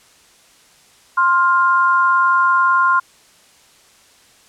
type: tone pair together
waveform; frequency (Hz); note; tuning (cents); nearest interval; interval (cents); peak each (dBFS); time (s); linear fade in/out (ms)
sine; 1053 / 1404.2; C6 / F6; +11 / +9; perfect fourth; 498; -13 / -15; 1.17-3; 10
effects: white hiss -50 dBFS RMS until 4.48 s + low-pass 9000 Hz 12 dB/octave